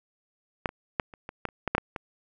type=clicks; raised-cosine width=0.5 ms; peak=-9 / -23 / -9 / -30 / -22 / -13 / -30 / -12 / -7 / -9 / -18 dBFS; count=11; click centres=0.658 / 0.691 / 0.998 / 1.138 / 1.291 / 1.453 / 1.488 / 1.677 / 1.75 / 1.781 / 1.962 s; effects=none